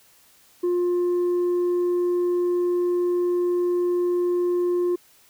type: tone with tanh clipping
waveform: sine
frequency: 353.6 Hz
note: F4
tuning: 22 cents sharp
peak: -20 dBFS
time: 0.63-4.96 s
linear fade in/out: 10 ms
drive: 2 dB
effects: white hiss -56 dBFS RMS until 5.29 s